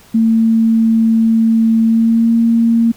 sine tone with pitch glide, 225.3 to 230.3 Hz, A3 to A#3, +41 to -21 cents, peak -8 dBFS, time 0.14-2.92 s, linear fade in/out 10 ms, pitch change +38 cents, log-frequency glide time 1.83-2.36 s, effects pink hiss -44 dBFS RMS until 2.96 s

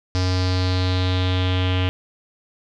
square tone with low-pass filter sweep, 92 Hz, F#2, 9 cents flat, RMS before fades -20 dBFS, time 0.15-1.89 s, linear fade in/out 0 ms, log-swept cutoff 5100 to 3000 Hz, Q 4.5, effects none

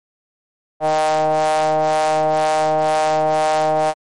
square ring-modulated tone, 77.78 Hz, D#2, in tune, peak -12 dBFS, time 0.8-3.94 s, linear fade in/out 50 ms, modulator 699 Hz, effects MP3 48 kbps

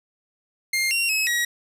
sawtooth tone with pitch steps, 2116 / 2752 / 2570 / 1908 Hz, C7 / F7 / E7 / A#6, +19 / -26 / -45 / +40 cents, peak -17 dBFS, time 0.73-1.45 s, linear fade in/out 5 ms, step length 180 ms, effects resampled to 32000 Hz + 9-bit

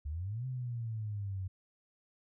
sine exponential two-way sweep, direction up then down, 69.3 to 130.81 to 92.5 Hz, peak -35 dBFS, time 0.05-1.48 s, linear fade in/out 10 ms, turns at 0.46 s, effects none

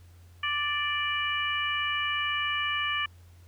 harmonic tone, 587.3 Hz, D5, in tune, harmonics 2 / 3 / 4 / 5, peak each -32 / -32 / -32 / -32 dBFS, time 0.43-3.06 s, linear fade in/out 5 ms, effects added 87 Hz sine -50 dBFS peak until 3.47 s + pink hiss -63 dBFS RMS until 3.47 s

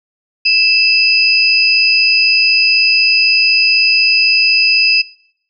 sine tone pair together, 2637 / 4978 Hz, E7 / D#8, 0 / 0 cents, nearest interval major seventh, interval 1100 cents, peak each -11 dBFS, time 0.45-5.02 s, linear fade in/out 10 ms, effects noise-tail reverb RT60 0.7 s tail -23 dB re dry

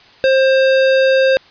square tone, 530 Hz, C5, 22 cents sharp, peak -10 dBFS, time 0.24-1.37 s, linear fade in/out 0 ms, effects white hiss -45 dBFS RMS until 1.5 s + resampled to 11025 Hz

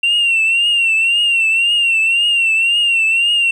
sine tone with vibrato, 2744 Hz, F7, 31 cents flat, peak -9 dBFS, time 0.03-3.51 s, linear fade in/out 5 ms, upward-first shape triangle, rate 1.9 Hz, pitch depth 82 cents each way, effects tanh soft clip ceiling -9 dBFS + 8-bit

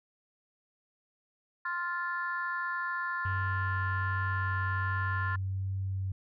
sine chord, F major, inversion second, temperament just, 1047.7 / 1396.9 / 1746.1 Hz, C6 / F6 / A6, +2 / 0 / -14 cents, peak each -35 dBFS, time 1.65-5.36 s, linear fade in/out 5 ms
sine tone with vibrato, 95.7 Hz, G2, 41 cents flat, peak -30 dBFS, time 3.25-6.12 s, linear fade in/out 5 ms, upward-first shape triangle, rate 1.3 Hz, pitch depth 9 cents each way
effects tanh soft clip ceiling -21 dBFS

